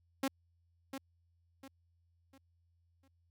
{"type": "tone with echo", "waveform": "sawtooth", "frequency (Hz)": 270.3, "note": "C#4", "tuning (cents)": -44, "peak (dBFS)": -27, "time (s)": [0.23, 0.28], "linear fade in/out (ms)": 5, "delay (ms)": 700, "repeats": 4, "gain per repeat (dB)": -9, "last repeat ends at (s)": 3.08, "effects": ["added 85 Hz sine -70 dBFS peak until 3.3 s"]}